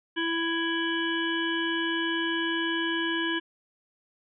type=harmonic tone; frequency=331.5 Hz; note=E4; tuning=10 cents sharp; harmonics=1 / 3 / 5 / 7 / 9 / 10; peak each=-29 / -36 / -30 / -42 / -33 / -40 dBFS; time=0.16-3.4 s; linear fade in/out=20 ms; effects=none